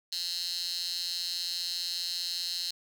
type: tone with high-pass filter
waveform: 15% pulse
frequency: 174.9 Hz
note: F3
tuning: 3 cents sharp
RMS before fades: -34 dBFS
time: 0.12-2.71 s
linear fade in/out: 5 ms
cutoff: 4300 Hz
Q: 7.3
effects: none